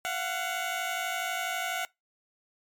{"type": "tone pair together", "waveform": "15% pulse", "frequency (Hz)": [687.9, 740], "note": ["F5", "F#5"], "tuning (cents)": [-26, 0], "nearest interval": "minor second", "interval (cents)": 126, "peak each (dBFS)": [-28, -25], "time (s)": [0.05, 1.85], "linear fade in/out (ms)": 0, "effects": ["noise-tail reverb RT60 0.2 s tail -24 dB re dry", "MP3 96 kbps"]}